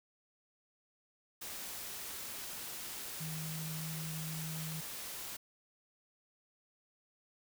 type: tone in noise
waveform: sine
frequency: 158.6 Hz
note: D#3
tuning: 33 cents sharp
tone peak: -40 dBFS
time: 3.2-4.81 s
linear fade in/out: 10 ms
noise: white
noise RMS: -44 dBFS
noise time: 1.41-5.37 s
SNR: +1 dB
effects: none